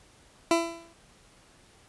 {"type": "tone with exponential decay", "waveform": "20% pulse", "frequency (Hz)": 334.8, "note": "E4", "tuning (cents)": 27, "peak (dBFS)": -13, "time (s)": [0.51, 0.93], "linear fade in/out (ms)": 1, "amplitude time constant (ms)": 90, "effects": ["pink hiss -58 dBFS RMS until 1.88 s", "resampled to 24000 Hz"]}